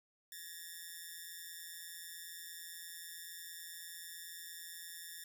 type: ring-modulated tone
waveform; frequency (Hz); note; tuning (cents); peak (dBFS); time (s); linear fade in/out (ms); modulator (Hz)
5% pulse; 1786; A6; +25; -33; 0.32-5.24; 2; 84.5
effects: none